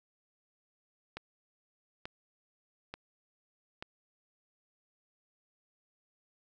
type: click train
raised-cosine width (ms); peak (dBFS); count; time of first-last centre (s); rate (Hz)
0.3; -24; 4; 1.17-3.825; 1.13
effects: none